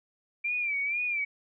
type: tone with vibrato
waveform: sine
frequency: 2349 Hz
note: D7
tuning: in tune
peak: -27 dBFS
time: 0.44-1.25 s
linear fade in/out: 10 ms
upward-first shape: sine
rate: 2.1 Hz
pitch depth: 88 cents each way
effects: none